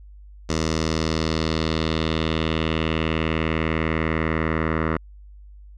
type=tone with low-pass filter sweep; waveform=10% pulse; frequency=80 Hz; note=D#2; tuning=49 cents sharp; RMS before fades=-23 dBFS; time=0.49-4.97 s; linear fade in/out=5 ms; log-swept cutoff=6000 to 1600 Hz; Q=2.5; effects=added 50 Hz sine -41 dBFS peak until 5.77 s